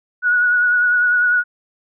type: tone with vibrato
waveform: sine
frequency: 1461 Hz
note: F#6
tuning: 22 cents flat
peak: -12 dBFS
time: 0.22-1.44 s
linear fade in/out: 50 ms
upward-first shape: triangle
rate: 10 Hz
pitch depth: 32 cents each way
effects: none